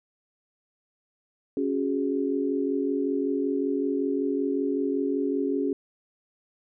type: chord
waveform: sine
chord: C# suspended fourth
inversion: none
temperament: equal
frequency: 277.2 / 370 / 415.3 Hz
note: C#4 / F#4 / G#4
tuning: 0 / 0 / 0 cents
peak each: -26 / -30 / -29 dBFS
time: 1.57-5.73 s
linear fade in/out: 2 ms
effects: none